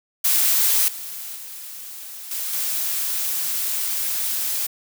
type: noise with level steps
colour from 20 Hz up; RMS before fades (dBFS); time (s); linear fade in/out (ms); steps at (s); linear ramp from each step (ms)
blue; -18 / -33 / -36 / -27 / -24; 0.24-4.67; 10; 0.88 / 1.36 / 2.31 / 2.53; 2
effects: none